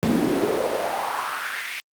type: noise with high-pass filter sweep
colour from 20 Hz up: brown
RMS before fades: -24 dBFS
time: 0.03-1.8 s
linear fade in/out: 0 ms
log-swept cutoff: 210 to 2400 Hz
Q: 3.1
effects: Opus 48 kbps